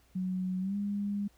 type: tone with pitch glide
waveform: sine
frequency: 185 to 202.9 Hz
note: F#3 to G#3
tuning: 0 to -40 cents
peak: -30 dBFS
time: 0.15-1.28 s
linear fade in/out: 10 ms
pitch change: +160 cents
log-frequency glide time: 0.6-0.76 s
effects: added 60 Hz sine -63 dBFS peak until 1.37 s + pink hiss -67 dBFS RMS until 1.37 s